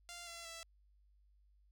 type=tone with pitch steps; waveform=5% pulse; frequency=695 / 678.7 / 662.8 Hz; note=F5 / F5 / E5; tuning=-9 / -50 / +9 cents; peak=-36 dBFS; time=0.09-0.63 s; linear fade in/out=0 ms; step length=180 ms; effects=added 50 Hz sine -66 dBFS peak until 1.71 s